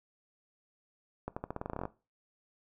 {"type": "accelerating click train", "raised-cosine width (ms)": 1, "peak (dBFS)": -22, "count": 14, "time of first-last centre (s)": [1.28, 1.854], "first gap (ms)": 85, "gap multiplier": 0.88, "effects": ["noise-tail reverb RT60 0.3 s tail -18 dB re dry"]}